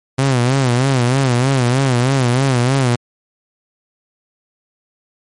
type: tone with vibrato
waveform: sawtooth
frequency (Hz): 128.6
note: C3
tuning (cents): -30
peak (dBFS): -8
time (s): 0.18-2.96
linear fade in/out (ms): 10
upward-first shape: sine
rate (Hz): 3.2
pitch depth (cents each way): 120
effects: MP3 48 kbps